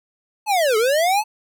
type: linear two-way sweep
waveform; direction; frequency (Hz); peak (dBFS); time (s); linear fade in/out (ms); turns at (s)
square; down then up; 882 to 418.6 to 882; -16; 0.46-1.24; 50; 0.77
effects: none